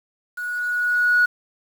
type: tone with level ramp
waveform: sine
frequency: 1460 Hz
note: F#6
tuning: 24 cents flat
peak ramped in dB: -26 to -11 dBFS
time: 0.37-1.26 s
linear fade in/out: 10 ms
effects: tanh soft clip ceiling -10 dBFS + 7-bit